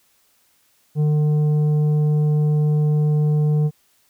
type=tone with tanh clipping; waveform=sine; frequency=150.6 Hz; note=D3; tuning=44 cents sharp; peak=-16 dBFS; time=0.95-3.71 s; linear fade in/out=50 ms; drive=7 dB; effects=white hiss -61 dBFS RMS until 4.09 s